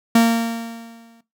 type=tone with exponential decay; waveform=45% pulse; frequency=230 Hz; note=A#3; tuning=23 cents flat; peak=-9 dBFS; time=0.15-1.21 s; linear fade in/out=5 ms; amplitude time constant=230 ms; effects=noise-tail reverb RT60 0.2 s tail -17 dB re dry